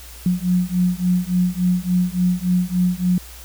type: beating tone pair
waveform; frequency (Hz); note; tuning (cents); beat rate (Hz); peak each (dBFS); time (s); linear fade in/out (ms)
sine; 178.6 / 182.1; F3 / F#3; +39 / -27; 3.5; -19; 0.26-3.18; 2
effects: added 60 Hz sine -39 dBFS peak until 3.44 s + white hiss -41 dBFS RMS until 3.44 s